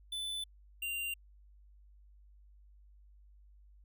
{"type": "tone pair in turn", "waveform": "square", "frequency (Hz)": [3502, 2780], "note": ["A7", "F7"], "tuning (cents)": [-9, -9], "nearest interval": "major third", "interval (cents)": 400, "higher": "first", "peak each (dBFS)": [-37, -36], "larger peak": "second", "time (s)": [[0.12, 0.44], [0.82, 1.14]], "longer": "neither", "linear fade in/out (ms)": 5, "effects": ["added 50 Hz sine -57 dBFS peak until 3.84 s"]}